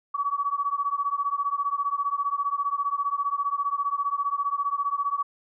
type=beating tone pair; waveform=sine; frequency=1129 / 1144 Hz; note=C#6 / D6; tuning=+31 / -46 cents; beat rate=15 Hz; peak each=-27 dBFS; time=0.14-5.23 s; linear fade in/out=10 ms; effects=none

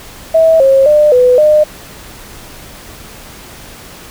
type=tone with pitch steps; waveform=sine; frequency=648 / 539 / 600 / 498.6 / 607 Hz; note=E5 / C#5 / D5 / B4 / D#5; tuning=-30 / -49 / +37 / +16 / -43 cents; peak=-4 dBFS; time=0.34-1.64 s; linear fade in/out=10 ms; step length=260 ms; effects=pink hiss -33 dBFS RMS until 4.1 s

